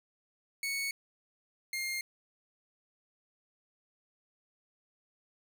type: tone pair in turn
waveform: sawtooth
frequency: 2217 / 2122 Hz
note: C#7 / C7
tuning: 0 / +24 cents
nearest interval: minor second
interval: 76 cents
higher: first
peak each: -29 / -30 dBFS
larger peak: first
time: 0.63-0.91 / 1.73-2.01 s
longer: neither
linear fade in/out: 2 ms
effects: none